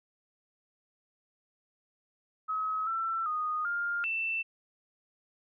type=tone with pitch steps; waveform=sine; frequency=1278 / 1339 / 1238 / 1405 / 2669 Hz; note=D#6 / E6 / D#6 / F6 / E7; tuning=+46 / +27 / -9 / +10 / +21 cents; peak=-29 dBFS; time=2.48-4.43 s; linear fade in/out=20 ms; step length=390 ms; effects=none

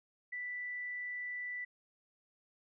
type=tone; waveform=sine; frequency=1975.5 Hz; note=B6; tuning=in tune; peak=-38 dBFS; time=0.32-1.65 s; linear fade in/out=10 ms; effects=none

